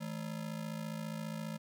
square ring-modulated tone, 189 Hz, F#3, 37 cents sharp, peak -36 dBFS, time 0-1.58 s, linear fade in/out 20 ms, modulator 27.4 Hz, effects none

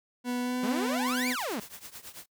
40% pulse tone with pitch glide, 246.4 to 251 Hz, B3 to B3, -4 to +28 cents, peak -28 dBFS, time 0.24-1.36 s, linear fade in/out 50 ms, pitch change +32 cents, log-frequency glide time 0.41-0.6 s
sawtooth exponential two-way sweep, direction up then down, 190 to 2445 to 190 Hz, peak -27 dBFS, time 0.63-1.6 s, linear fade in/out 5 ms, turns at 1.29 s
white noise with tremolo, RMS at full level -42 dBFS, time 1.06-2.26 s, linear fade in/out 20 ms, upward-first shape triangle, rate 9.1 Hz, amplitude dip 90%
effects noise-tail reverb RT60 0.1 s tail -24 dB re dry

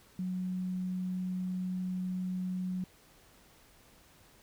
sine tone, 183.7 Hz, F#3, 12 cents flat, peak -32 dBFS, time 0.19-2.84 s, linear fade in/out 2 ms, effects pink hiss -61 dBFS RMS until 4.42 s

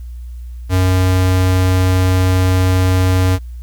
square tone, 92.5 Hz, F#2, in tune, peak -11 dBFS, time 0.69-3.39 s, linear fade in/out 50 ms, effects added 60 Hz sine -26 dBFS peak until 3.62 s + white hiss -56 dBFS RMS until 3.62 s

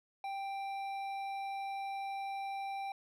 triangle tone with hard clipping, 786 Hz, G5, 4 cents sharp, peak -39 dBFS, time 0.24-2.92 s, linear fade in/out 2 ms, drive 13 dB, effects none

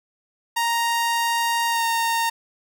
sawtooth tone with pitch glide, 932.3 to 920.5 Hz, A#5 to A#5, 0 to -22 cents, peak -16 dBFS, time 0.56-2.3 s, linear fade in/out 10 ms, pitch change -22 cents, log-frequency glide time 1.69-1.84 s, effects none

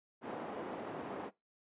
white band-pass noise, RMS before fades -43 dBFS, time 0.21-1.31 s, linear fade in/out 50 ms, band 220 to 670 Hz, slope 12 dB/octave, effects noise-tail reverb RT60 0.2 s tail -20 dB re dry + resampled to 8000 Hz

